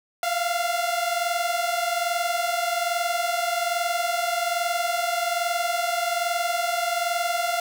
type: tone pair together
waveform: sawtooth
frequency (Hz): 682.8 / 704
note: F5 / F5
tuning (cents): -39 / +14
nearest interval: minor second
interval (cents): 53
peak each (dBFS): -22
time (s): 0.23-7.6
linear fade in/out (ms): 2
effects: none